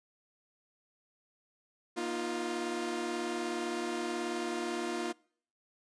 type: chord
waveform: sawtooth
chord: Bb suspended fourth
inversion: none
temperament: equal with one note detuned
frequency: 239.1 / 311.1 / 349.2 Hz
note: Bb3 / Eb4 / F4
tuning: +44 / 0 / 0 cents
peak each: -36 / -37 / -31 dBFS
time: 1.96-5.13 s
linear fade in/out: 20 ms
effects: noise-tail reverb RT60 0.6 s tail -26 dB re dry + resampled to 22050 Hz